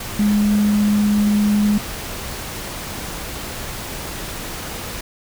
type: tone in noise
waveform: sine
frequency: 207.7 Hz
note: G#3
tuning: in tune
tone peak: -13 dBFS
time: 0.19-1.78 s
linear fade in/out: 5 ms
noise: pink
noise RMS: -29 dBFS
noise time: 0-5.01 s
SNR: +13 dB
effects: none